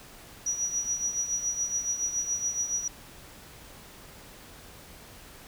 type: tone with tremolo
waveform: sine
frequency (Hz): 5820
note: F#8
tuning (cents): -29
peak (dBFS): -24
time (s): 0.46-2.88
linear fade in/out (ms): 5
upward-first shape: triangle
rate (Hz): 7.1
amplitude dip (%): 75
effects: pink hiss -49 dBFS RMS until 5.47 s